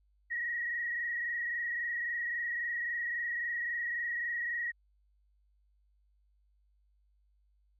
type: tone with frequency modulation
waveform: sine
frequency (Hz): 1900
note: A#6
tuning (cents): +33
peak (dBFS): -32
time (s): 0.3-4.72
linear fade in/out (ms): 20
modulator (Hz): 23.7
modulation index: 1.8
effects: added 50 Hz sine -67 dBFS peak until 7.79 s